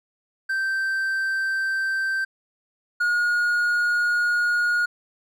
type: tone pair in turn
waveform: triangle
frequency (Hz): 1560 / 1438.1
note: G6 / F#6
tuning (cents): -9 / -50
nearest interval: minor second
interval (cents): 141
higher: first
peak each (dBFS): -20 / -17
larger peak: second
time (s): 0.49-2.25 / 3-4.86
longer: second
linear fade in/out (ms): 10
effects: none